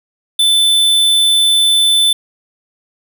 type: tone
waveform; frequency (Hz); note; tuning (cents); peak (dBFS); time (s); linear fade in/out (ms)
square; 3520; A7; 0; -9; 0.39-2.13; 5
effects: none